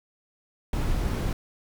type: noise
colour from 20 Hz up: brown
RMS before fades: -26 dBFS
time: 0.73-1.33 s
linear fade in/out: 2 ms
effects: none